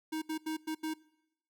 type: tone bursts at uneven times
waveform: square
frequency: 314.7 Hz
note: D#4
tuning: 20 cents sharp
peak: -34 dBFS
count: 5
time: 0.12-0.22 / 0.29-0.38 / 0.46-0.57 / 0.67-0.75 / 0.83-0.94 s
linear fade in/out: 10 ms
effects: noise-tail reverb RT60 0.9 s tail -23 dB re dry